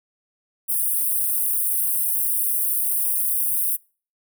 white high-pass noise, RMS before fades -22 dBFS, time 0.68-3.77 s, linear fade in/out 20 ms, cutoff 8900 Hz, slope 96 dB/octave, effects noise-tail reverb RT60 0.4 s tail -26 dB re dry

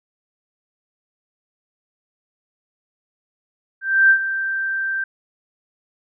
sine tone with ADSR envelope, 1568 Hz, G6, in tune, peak -8 dBFS, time 3.81-5.04 s, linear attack 290 ms, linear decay 81 ms, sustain -12 dB, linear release 4 ms, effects none

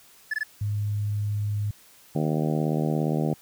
triangle tone bursts, 1729 Hz, A6, 31 cents flat, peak -22 dBFS, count 3, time 0.31-0.434 s, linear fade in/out 5 ms, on 28 ms, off 20 ms
sine tone, 103.83 Hz, G#2, in tune, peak -24 dBFS, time 0.61-1.71 s, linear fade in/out 5 ms
harmonic tone, 77.3 Hz, D#2, 11 cents flat, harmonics 2 / 3 / 4 / 5 / 6 / 7 / 8 / 9 / 10, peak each -25 / -29 / -31 / -33 / -35 / -36 / -37 / -38 / -39 dBFS, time 2.15-3.34 s, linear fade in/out 5 ms
effects white hiss -54 dBFS RMS until 3.41 s

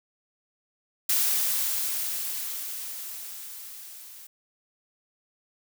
blue noise with level ramp, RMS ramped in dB -23 to -46 dBFS, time 1.09-4.27 s, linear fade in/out 5 ms, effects none

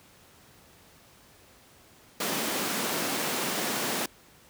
pink high-pass noise, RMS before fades -30 dBFS, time 2.2-4.06 s, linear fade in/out 5 ms, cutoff 190 Hz, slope 24 dB/octave, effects pink hiss -56 dBFS RMS until 4.49 s + high-pass 60 Hz 12 dB/octave

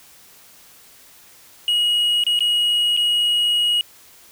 triangle tone with dropouts, 2896 Hz, F#7, 38 cents flat, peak -14 dBFS, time 1.68-3.81 s, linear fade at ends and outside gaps 1 ms, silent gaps 2.238-2.266 / 2.391-2.406 / 2.966-2.973 s, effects white hiss -48 dBFS RMS until 4.31 s

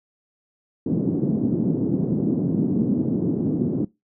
white band-pass noise, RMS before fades -22 dBFS, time 0.86-3.85 s, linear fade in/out 5 ms, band 140 to 300 Hz, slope 24 dB/octave, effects noise-tail reverb RT60 0.2 s tail -22 dB re dry

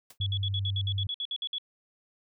white noise with exponential decay, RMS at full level -44 dBFS, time 0.1-0.18 s, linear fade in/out 5 ms, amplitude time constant 16 ms
sine tone, 98 Hz, G2, in tune, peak -28 dBFS, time 0.2-1.07 s, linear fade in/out 5 ms
sine tone bursts, 3377 Hz, G#7, 28 cents sharp, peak -30 dBFS, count 13, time 0.21-1.583 s, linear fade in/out 2 ms, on 53 ms, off 57 ms
effects none

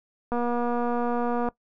click train, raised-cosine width 1 ms, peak -15 dBFS, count 281, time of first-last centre 0.32-1.487 s, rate 240 Hz, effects noise-tail reverb RT60 0.1 s tail -20 dB re dry

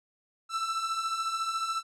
45% pulse beating tone pair, 1318.5 / 1332.5 Hz, E6 / E6, 0 / +18 cents, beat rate 14 Hz, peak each -36 / -30 dBFS, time 0.49-1.83 s, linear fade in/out 50 ms, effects low-pass 8000 Hz 12 dB/octave

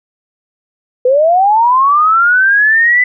sine linear sweep, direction up, 487.3 to 2011 Hz, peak -6 dBFS, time 1.05-3.04 s, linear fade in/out 5 ms, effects none

